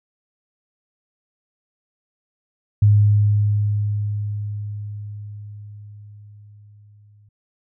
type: tone with exponential decay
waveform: sine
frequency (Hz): 103.83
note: G#2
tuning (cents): 0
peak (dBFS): -9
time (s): 2.82-7.29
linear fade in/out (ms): 5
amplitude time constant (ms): 970
effects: none